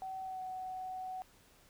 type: tone with pitch glide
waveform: sine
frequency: 760 to 746.5 Hz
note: F#5 to F#5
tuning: +46 to +15 cents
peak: -39 dBFS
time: 0.02-1.22 s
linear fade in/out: 0 ms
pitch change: -31 cents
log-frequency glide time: 0.22-0.41 s
effects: pink hiss -64 dBFS RMS until 1.69 s